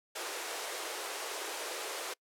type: high-pass noise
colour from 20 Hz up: pink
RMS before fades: -39 dBFS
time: 0.15-2.14 s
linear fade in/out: 10 ms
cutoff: 360 Hz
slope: 48 dB/octave
effects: noise-tail reverb RT60 0.1 s tail -26 dB re dry + low-pass 12000 Hz 12 dB/octave